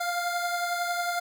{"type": "beating tone pair", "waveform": "25% pulse", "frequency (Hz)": [698.5, 709.5], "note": ["F5", "F5"], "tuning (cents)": [0, 27], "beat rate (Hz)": 11, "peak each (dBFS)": [-24, -31], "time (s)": [0, 1.2], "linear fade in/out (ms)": 10, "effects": []}